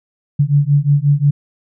sine beating tone pair, 141.1 / 146.7 Hz, C#3 / D3, +31 / -2 cents, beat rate 5.6 Hz, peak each -13 dBFS, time 0.39-1.31 s, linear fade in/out 10 ms, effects none

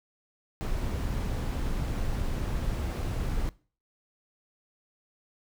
brown noise, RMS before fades -30 dBFS, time 0.61-3.49 s, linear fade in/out 0 ms, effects noise-tail reverb RT60 0.4 s tail -21 dB re dry

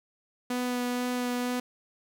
sawtooth tone with vibrato, 246.9 Hz, B3, in tune, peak -24 dBFS, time 0.5-1.6 s, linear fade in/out 5 ms, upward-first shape sine, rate 2.1 Hz, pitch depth 10 cents each way, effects none

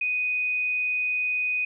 sine tone, 2491 Hz, D#7, 1 cent sharp, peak -23 dBFS, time 0.01-1.65 s, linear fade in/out 5 ms, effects none

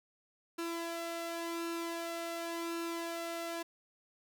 sawtooth tone with flanger, 336.1 Hz, E4, 34 cents sharp, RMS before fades -39 dBFS, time 0.58-3.63 s, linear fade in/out 10 ms, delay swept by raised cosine 0.74 to 1.58 ms, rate 0.91 Hz, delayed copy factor +0.5, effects none

